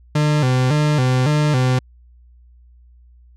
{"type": "tone with vibrato", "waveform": "40% pulse", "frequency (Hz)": 138.59, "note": "C#3", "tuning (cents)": 0, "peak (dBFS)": -13, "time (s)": [0.15, 1.79], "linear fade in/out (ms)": 5, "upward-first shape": "square", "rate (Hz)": 1.8, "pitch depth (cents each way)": 140, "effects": ["added 60 Hz sine -45 dBFS peak until 3.36 s", "low-pass 7000 Hz 12 dB/octave"]}